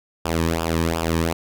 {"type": "tone with flanger", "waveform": "sawtooth", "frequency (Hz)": 82.41, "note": "E2", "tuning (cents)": 0, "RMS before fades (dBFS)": -22, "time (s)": [0.25, 1.33], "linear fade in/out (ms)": 5, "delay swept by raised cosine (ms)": [0.48, 1.47], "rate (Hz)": 2.7, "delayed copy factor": -0.8, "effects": []}